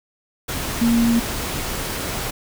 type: tone in noise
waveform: sine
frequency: 233.1 Hz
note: A#3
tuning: in tune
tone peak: -14 dBFS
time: 0.81-1.2 s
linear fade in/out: 10 ms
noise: pink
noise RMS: -26 dBFS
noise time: 0.48-2.31 s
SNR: +9 dB
effects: none